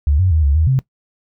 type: tone with pitch steps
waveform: sine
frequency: 72.2 / 92.6 / 79 / 70.4 / 79.5 / 132 Hz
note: D2 / F#2 / D#2 / C#2 / D#2 / C3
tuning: -29 / +2 / +27 / +27 / +38 / +16 cents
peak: -11 dBFS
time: 0.07-0.79 s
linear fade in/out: 0 ms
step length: 120 ms
effects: noise-tail reverb RT60 0.1 s tail -19 dB re dry